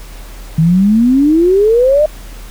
sine exponential sweep, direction up, 155.56 to 622.3 Hz, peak -6 dBFS, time 0.58-2.06 s, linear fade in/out 5 ms, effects added 40 Hz sine -28 dBFS peak until 2.5 s + pink hiss -37 dBFS RMS until 2.5 s

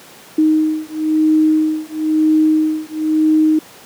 sine beating tone pair, 311.1 / 312.1 Hz, D#4 / D#4, 0 / +5 cents, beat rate 1 Hz, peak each -14 dBFS, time 0.38-3.59 s, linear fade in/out 5 ms, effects pink hiss -40 dBFS RMS until 3.85 s + high-pass 200 Hz 12 dB/octave

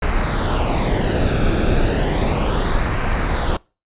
brown noise with flanger, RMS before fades -18 dBFS, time 0.02-3.57 s, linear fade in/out 5 ms, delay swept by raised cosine 0.28 to 1.01 ms, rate 0.33 Hz, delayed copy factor -0.55, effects noise-tail reverb RT60 0.3 s tail -24 dB re dry + resampled to 8000 Hz

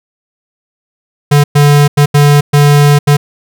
square tone bursts at uneven times, 145.2 Hz, D3, 19 cents flat, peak -4 dBFS, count 6, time 1.31-1.44 / 1.55-1.88 / 1.97-2.06 / 2.14-2.41 / 2.53-2.99 / 3.07-3.17 s, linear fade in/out 10 ms, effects none

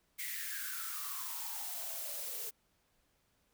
blue noise with high-pass filter sweep, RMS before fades -41 dBFS, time 0.18-2.51 s, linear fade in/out 20 ms, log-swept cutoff 2100 to 440 Hz, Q 9, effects pink hiss -75 dBFS RMS until 3.53 s

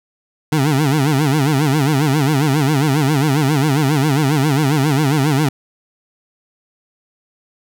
25% pulse tone with vibrato, 144.1 Hz, D3, 33 cents flat, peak -9 dBFS, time 0.52-5.49 s, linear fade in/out 5 ms, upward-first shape sine, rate 7.4 Hz, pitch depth 160 cents each way, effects none

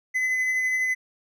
triangle tone with tremolo, 2024 Hz, B6, 42 cents sharp, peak -19 dBFS, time 0.14-0.95 s, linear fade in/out 20 ms, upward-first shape sine, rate 12 Hz, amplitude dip 25%, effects none

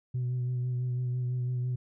sine tone with vibrato, 124.8 Hz, B2, 19 cents sharp, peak -26 dBFS, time 0.14-1.76 s, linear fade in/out 10 ms, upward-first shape sine, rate 6 Hz, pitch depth 22 cents each way, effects tanh soft clip ceiling -26 dBFS

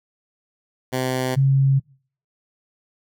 10% pulse / sine tone pair in turn, 128.7 / 135.91 Hz, C3 / C#3, -28 / -34 cents, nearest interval minor second, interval 94 cents, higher second, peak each -13 dBFS, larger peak neither, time 0.92-1.36 / 1.36-1.8 s, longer neither, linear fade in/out 20 ms, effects noise-tail reverb RT60 0.5 s tail -25 dB re dry

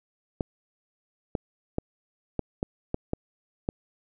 clicks, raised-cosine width 2 ms, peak -13 dBFS, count 8, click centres 0.408 / 1.352 / 1.784 / 2.393 / 2.629 / 2.944 / 3.134 / 3.689 s, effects none

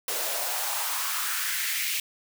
white noise with high-pass filter sweep, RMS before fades -29 dBFS, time 0.08-2 s, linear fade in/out 2 ms, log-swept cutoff 470 to 2500 Hz, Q 2.7, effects none

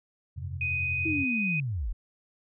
sine chord, F suspended second, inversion none, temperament equal with one note detuned, 87.31 / 98 / 131.8 Hz, F2 / G2 / C3, 0 / 0 / +13 cents, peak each -35 / -40 / -38 dBFS, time 0.36-1.25 s, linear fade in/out 20 ms
sine tone, 2497 Hz, D#7, 6 cents sharp, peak -27 dBFS, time 0.61-1.6 s, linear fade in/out 2 ms
sine linear sweep, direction down, 329.6 to 34.32 Hz, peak -28 dBFS, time 1.05-1.93 s, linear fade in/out 10 ms
effects none

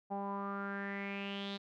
sawtooth tone with low-pass filter sweep, 198.9 Hz, G3, 25 cents sharp, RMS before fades -40 dBFS, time 0.1-1.58 s, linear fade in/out 20 ms, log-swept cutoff 790 to 3900 Hz, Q 6.3, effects none

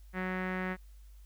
sawtooth tone with low-pass filter, 185 Hz, F#3, in tune, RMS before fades -35 dBFS, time 0.13-0.77 s, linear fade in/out 50 ms, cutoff 1900 Hz, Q 4.1, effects added 50 Hz sine -50 dBFS peak until 1.25 s + white hiss -69 dBFS RMS until 1.25 s

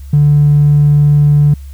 triangle tone with tanh clipping, 146.5 Hz, D3, 4 cents flat, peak -4 dBFS, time 0.13-1.54 s, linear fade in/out 5 ms, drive 1 dB, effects added 69 Hz sine -26 dBFS peak until 1.73 s + white hiss -48 dBFS RMS until 1.73 s

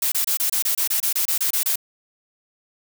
blue noise bursts, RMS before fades -21 dBFS, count 14, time 0.02-1.758 s, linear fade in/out 5 ms, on 100 ms, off 26 ms, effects none

